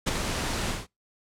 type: noise with ADSR envelope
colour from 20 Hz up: pink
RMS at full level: -23 dBFS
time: 0.06-0.87 s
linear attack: 19 ms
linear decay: 17 ms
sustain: -6 dB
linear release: 180 ms
effects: noise-tail reverb RT60 0.2 s tail -25 dB re dry + low-pass 9000 Hz 12 dB/octave